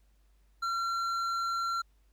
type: tone with hard clipping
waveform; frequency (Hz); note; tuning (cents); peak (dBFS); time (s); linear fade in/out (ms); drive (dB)
sine; 1365; F6; -40; -31; 0.62-1.82; 10; 8
effects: added 50 Hz sine -62 dBFS peak until 2.12 s + pink hiss -75 dBFS RMS until 2.12 s